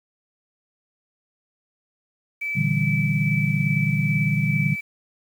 sine tone with tremolo, 2310 Hz, D7, 29 cents flat, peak -24 dBFS, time 2.41-4.81 s, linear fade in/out 10 ms, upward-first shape sine, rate 2.4 Hz, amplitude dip 30%
sine chord, E half-diminished seventh, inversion second, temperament equal, 116.54 / 146.83 / 164.81 / 196 Hz, Bb2 / D3 / E3 / G3, 0 / 0 / 0 / 0 cents, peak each -27 / -22 / -26 / -26 dBFS, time 2.55-4.76 s, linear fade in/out 20 ms
effects 8-bit

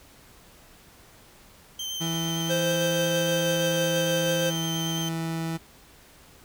30% pulse tone with vibrato, 3122 Hz, G7, 8 cents flat, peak -28 dBFS, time 1.79-5.09 s, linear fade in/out 5 ms, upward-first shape sine, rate 8.8 Hz, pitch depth 15 cents each way
30% pulse tone with pitch glide, 164.81 to 163.77 Hz, E3 to E3, 0 to -11 cents, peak -25 dBFS, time 2-5.58 s, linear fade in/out 20 ms, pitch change -11 cents, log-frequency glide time 3.37-3.84 s
square tone with tremolo, 522 Hz, C5, 4 cents flat, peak -24 dBFS, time 2.49-4.51 s, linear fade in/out 20 ms, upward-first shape triangle, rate 6.2 Hz, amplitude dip 30%
effects pink hiss -53 dBFS RMS until 6.44 s

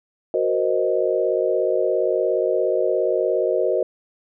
sine chord, C half-diminished seventh, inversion second, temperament equal, 370 / 466.2 / 523.3 / 622.3 Hz, Gb4 / Bb4 / C5 / Eb5, 0 / 0 / 0 / 0 cents, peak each -23 dBFS, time 0.34-3.83 s, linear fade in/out 2 ms, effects none

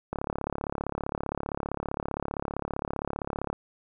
click train, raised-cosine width 1 ms, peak -16 dBFS, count 121, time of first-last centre 0.13-3.529 s, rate 35.3 Hz, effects none

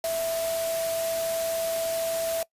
sine tone in noise, 659.3 Hz, E5, in tune, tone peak -25 dBFS, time 0.04-2.43 s, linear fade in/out 2 ms, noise white, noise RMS -34 dBFS, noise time 0.04-2.43 s, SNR +6 dB, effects noise-tail reverb RT60 0.1 s tail -22 dB re dry + resampled to 32000 Hz

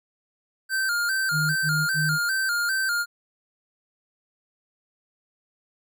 square tone with vibrato, 1480 Hz, F#6, in tune, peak -23 dBFS, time 0.69-3.06 s, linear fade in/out 50 ms, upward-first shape square, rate 2.5 Hz, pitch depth 82 cents each way
sine tone bursts, 153.7 Hz, D#3, 21 cents flat, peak -24 dBFS, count 3, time 1.31-2.188 s, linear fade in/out 50 ms, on 250 ms, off 64 ms
effects none

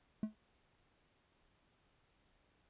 triangle tone with exponential decay, 215.2 Hz, A3, 38 cents flat, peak -29 dBFS, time 0.23-0.35 s, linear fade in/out 2 ms, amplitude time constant 25 ms, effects pink hiss -74 dBFS RMS until 2.69 s + resampled to 8000 Hz

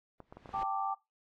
pink noise with exponential growth, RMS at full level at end -43 dBFS, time 0.18-0.63 s, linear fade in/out 1 ms, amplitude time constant 97 ms
clicks, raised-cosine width 1 ms, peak -33 dBFS, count 7, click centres 0.203 / 0.325 / 0.37 / 0.458 / 0.492 / 0.542 / 0.631 s
sine chord, G suspended second, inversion none, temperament just, 784 / 882 / 1176 Hz, G5 / A5 / D6, 0 / +4 / +2 cents, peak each -34 / -38 / -36 dBFS, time 0.53-0.95 s, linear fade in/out 20 ms
effects noise-tail reverb RT60 0.2 s tail -19 dB re dry + low-pass 3000 Hz 12 dB/octave

